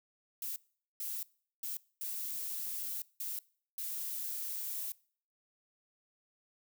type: noise bursts at uneven times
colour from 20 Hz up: violet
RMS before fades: -39 dBFS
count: 6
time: 0.42-0.56 / 1-1.23 / 1.63-1.77 / 2.01-3.02 / 3.2-3.39 / 3.78-4.92 s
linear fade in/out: 2 ms
effects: noise-tail reverb RT60 0.5 s tail -23 dB re dry